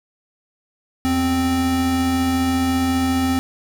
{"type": "tone pair together", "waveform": "square", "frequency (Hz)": [82.4, 261.8], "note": ["E2", "C4"], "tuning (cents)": [0, 1], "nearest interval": "octave + minor sixth", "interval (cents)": 2001, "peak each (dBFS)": [-26, -18], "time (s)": [1.05, 3.39], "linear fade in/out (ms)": 0, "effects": []}